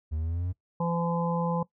triangle exponential sweep, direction up, 76 to 92.5 Hz, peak -26 dBFS, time 0.11-0.53 s, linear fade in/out 20 ms
harmonic tone, 170 Hz, F3, 46 cents flat, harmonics 1 / 3 / 5 / 6, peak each -27 / -32 / -34 / -35 dBFS, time 0.8-1.63 s, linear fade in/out 5 ms
effects noise-tail reverb RT60 0.1 s tail -19 dB re dry

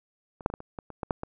clicks, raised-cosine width 1 ms, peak -28 / -9 / -22 / -19 / -27 / -22 / -27 / -17 / -11 / -19 dBFS, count 10, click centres 0.408 / 0.461 / 0.501 / 0.539 / 0.604 / 0.788 / 0.903 / 1.032 / 1.108 / 1.234 s, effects none

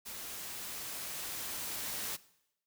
white noise with level ramp, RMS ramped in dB -44 to -38 dBFS, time 0.05-2.17 s, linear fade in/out 20 ms, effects noise-tail reverb RT60 0.8 s tail -19 dB re dry

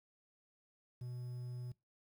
triangle tone with quantisation, 123.47 Hz, B2, in tune, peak -40 dBFS, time 1.01-1.72 s, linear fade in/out 5 ms, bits 11, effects noise-tail reverb RT60 0.2 s tail -22 dB re dry

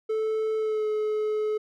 triangle tone with pitch glide, 437.5 to 427.8 Hz, A4 to A4, -10 to -49 cents, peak -22 dBFS, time 0.09-1.58 s, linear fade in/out 10 ms, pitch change -39 cents, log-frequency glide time 0.57-0.87 s, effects none

